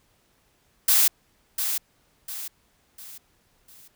blue noise with echo, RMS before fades -18 dBFS, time 0.88-1.08 s, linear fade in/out 5 ms, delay 700 ms, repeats 4, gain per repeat -8 dB, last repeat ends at 3.88 s, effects pink hiss -65 dBFS RMS until 3.95 s

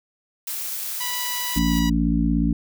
blue noise, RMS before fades -29 dBFS, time 0.47-1.59 s, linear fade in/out 5 ms
10% pulse tone with pitch glide, 983 to 973.4 Hz, B5 to B5, -8 to -25 cents, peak -19 dBFS, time 1-1.9 s, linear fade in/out 10 ms, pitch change -17 cents, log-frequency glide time 1.68-1.73 s
blue noise with exponential growth, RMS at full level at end -33 dBFS, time 1.28-1.79 s, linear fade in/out 1 ms, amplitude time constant 110 ms
harmonic tone, 56.9 Hz, A#1, 41 cents flat, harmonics 1 / 3 / 4 / 5, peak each -23 / -23 / -23 / -23 dBFS, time 1.56-2.53 s, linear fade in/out 5 ms
effects none

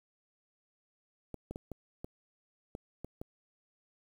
clicks, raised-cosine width 2 ms, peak -27 dBFS, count 8, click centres 1.343 / 1.51 / 1.559 / 1.717 / 2.045 / 2.751 / 3.046 / 3.215 s, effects 9-bit

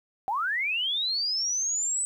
sine linear sweep, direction up, 737 to 8090 Hz, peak -25 dBFS, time 0.28-2.05 s, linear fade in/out 0 ms, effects 10-bit

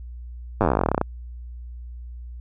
slowing click train, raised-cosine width 1 ms, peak -5 dBFS, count 22, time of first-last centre 0.61-1.014 s, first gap 9 ms, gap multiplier 1.07, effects added 60 Hz sine -34 dBFS peak until 2.4 s

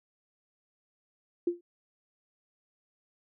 sine tone with exponential decay, 347.6 Hz, F4, 8 cents flat, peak -21 dBFS, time 1.47-1.61 s, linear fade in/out 5 ms, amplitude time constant 30 ms, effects none

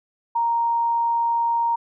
sine tone, 932.3 Hz, A#5, in tune, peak -18 dBFS, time 0.35-1.76 s, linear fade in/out 10 ms, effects none

